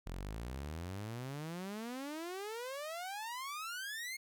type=exponential sweep; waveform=sawtooth; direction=up; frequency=41.2 to 2177 Hz; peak=-37 dBFS; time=0.06-4.17 s; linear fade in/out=10 ms; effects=none